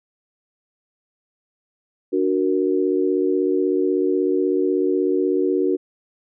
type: chord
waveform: sine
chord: D augmented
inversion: none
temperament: equal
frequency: 293.7 / 370 / 466.2 Hz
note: D4 / F#4 / A#4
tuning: 0 / 0 / 0 cents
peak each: -22 / -19 / -24 dBFS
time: 2.12-5.77 s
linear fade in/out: 20 ms
effects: none